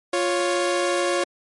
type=tone pair together; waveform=sawtooth; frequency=350.9 / 554.4 Hz; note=F4 / C#5; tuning=+8 / 0 cents; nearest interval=minor sixth; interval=792 cents; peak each=-19 dBFS; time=0.13-1.24 s; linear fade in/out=5 ms; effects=MP3 48 kbps